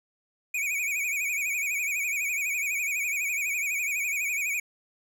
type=tone with vibrato; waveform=square; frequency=2358 Hz; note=D7; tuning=6 cents sharp; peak=-27 dBFS; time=0.54-4.6 s; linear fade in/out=5 ms; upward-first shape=sine; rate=12 Hz; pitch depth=110 cents each way; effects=none